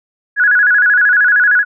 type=tone with vibrato; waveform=sine; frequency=1568 Hz; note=G6; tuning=in tune; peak=-7 dBFS; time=0.36-1.65 s; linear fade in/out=50 ms; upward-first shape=square; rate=13 Hz; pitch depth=110 cents each way; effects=none